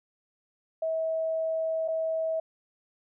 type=tone with dropouts; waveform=sine; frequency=645 Hz; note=E5; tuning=38 cents flat; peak=-26 dBFS; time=0.82-2.4 s; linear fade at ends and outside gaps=5 ms; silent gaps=1.879-1.883 s; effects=none